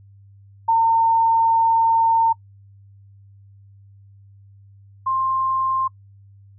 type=tone pair in turn; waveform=sine; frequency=909 / 1055 Hz; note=A#5 / C6; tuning=-44 / +14 cents; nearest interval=minor third; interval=258 cents; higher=second; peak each=-13 / -18 dBFS; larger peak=first; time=0.68-2.33 / 5.06-5.88 s; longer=first; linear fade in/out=10 ms; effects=noise-tail reverb RT60 0.1 s tail -25 dB re dry + added 99 Hz sine -45 dBFS peak until 6.58 s